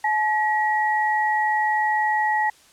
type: tone pair together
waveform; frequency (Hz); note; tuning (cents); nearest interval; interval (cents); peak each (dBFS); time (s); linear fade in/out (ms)
sine; 857 / 1909.5; A5 / A#6; -46 / +41; octave + major second; 1387; -20 / -23; 0.04-2.5; 5
effects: white hiss -53 dBFS RMS until 2.72 s + low-pass 9000 Hz 12 dB/octave